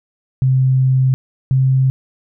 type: tone pair in turn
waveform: sine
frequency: 130.81 / 131.95 Hz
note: C3 / C3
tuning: 0 / +15 cents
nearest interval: unison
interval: 15 cents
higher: second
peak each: -10 dBFS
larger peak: neither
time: 0.42-1.14 / 1.51-1.9 s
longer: first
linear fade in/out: 0 ms
effects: none